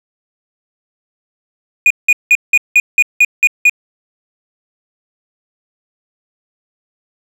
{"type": "tone bursts", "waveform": "triangle", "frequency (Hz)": 2456, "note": "D#7", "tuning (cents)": -23, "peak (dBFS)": -3, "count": 9, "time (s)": [1.86, 3.696], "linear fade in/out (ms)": 2, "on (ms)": 44, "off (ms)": 180, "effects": []}